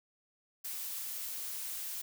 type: noise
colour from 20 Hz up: blue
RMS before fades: -40 dBFS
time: 0.64-2.02 s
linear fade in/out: 10 ms
effects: none